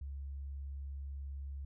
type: tone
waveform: sine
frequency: 69.3 Hz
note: C#2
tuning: in tune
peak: -40 dBFS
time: 0.01-1.65 s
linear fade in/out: 5 ms
effects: none